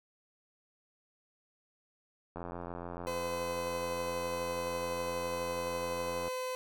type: click train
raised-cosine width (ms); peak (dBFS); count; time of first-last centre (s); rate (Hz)
1; -27; 342; 2.36-6.28; 87
type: tone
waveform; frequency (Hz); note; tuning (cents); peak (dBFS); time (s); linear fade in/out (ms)
30% pulse; 510; C5; -44; -32; 3.07-6.55; 0
effects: none